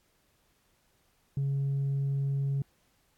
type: tone with tanh clipping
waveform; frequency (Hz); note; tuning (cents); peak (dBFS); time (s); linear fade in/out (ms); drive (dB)
triangle; 138.3; C#3; -4; -27; 1.37-2.62; 2; 6
effects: pink hiss -70 dBFS RMS until 3.17 s + AAC 64 kbps